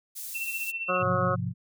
pink high-pass noise, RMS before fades -38 dBFS, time 0.15-0.72 s, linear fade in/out 20 ms, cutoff 9600 Hz, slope 12 dB/octave
sine tone with tremolo, 2696 Hz, E7, 38 cents sharp, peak -28 dBFS, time 0.34-1.03 s, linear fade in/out 20 ms, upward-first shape sine, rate 15 Hz, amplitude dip 60%
harmonic tone, 182.1 Hz, F#3, 27 cents flat, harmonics 1 / 2 / 3 / 4 / 6 / 7 / 8, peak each -36 / -36 / -28 / -37 / -32 / -28 / -36 dBFS, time 0.88-1.36 s, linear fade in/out 20 ms
sine chord, F minor, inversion first, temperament equal with one note detuned, 103.83 / 128.57 / 174.61 Hz, Ab2 / C3 / F3, 0 / -30 / 0 cents, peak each -32 dBFS, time 0.99-1.54 s, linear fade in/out 50 ms
effects none

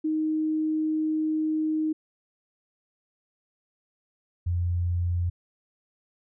sine tone pair in turn, 311.9 / 87.52 Hz, D#4 / F2, +4 / +4 cents, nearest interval octave + minor seventh, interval 2200 cents, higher first, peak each -23 dBFS, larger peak neither, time 0.04-1.93 / 4.46-5.3 s, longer first, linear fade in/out 10 ms, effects none

